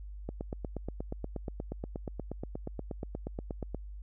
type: click train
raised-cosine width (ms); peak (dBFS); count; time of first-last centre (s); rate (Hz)
2; -23; 30; 0.29-3.746; 8.39
effects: added 50 Hz sine -41 dBFS peak until 4.02 s